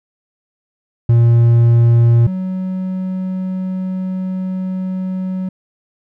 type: tone pair in turn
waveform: triangle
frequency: 117.5 / 186.52 Hz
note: A#2 / F#3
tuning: +14 / +14 cents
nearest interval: minor sixth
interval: 800 cents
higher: second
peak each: -5 / -16 dBFS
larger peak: first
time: 1.09-2.27 / 2.27-5.49 s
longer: second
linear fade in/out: 5 ms
effects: none